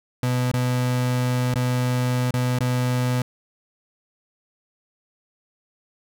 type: tone with dropouts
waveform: 35% pulse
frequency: 125 Hz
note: B2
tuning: 21 cents sharp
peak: -18 dBFS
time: 0.23-3.22 s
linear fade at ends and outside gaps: 2 ms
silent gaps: 0.516-0.537 / 1.542-1.557 / 2.309-2.339 / 2.588-2.606 s
effects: none